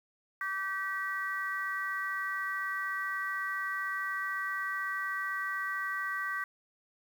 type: harmonic tone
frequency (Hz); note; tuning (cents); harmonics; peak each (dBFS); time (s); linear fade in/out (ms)
386.3; G4; -25; 3 / 4 / 5; -37 / -36 / -36; 0.41-6.44; 2
effects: 9-bit